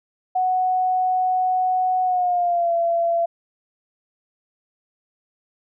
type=tone with pitch glide; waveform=sine; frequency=740 to 678.6 Hz; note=F#5 to F5; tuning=0 to -50 cents; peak=-17 dBFS; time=0.35-3.26 s; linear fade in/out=10 ms; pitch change=-150 cents; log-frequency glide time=2.03-2.73 s; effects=none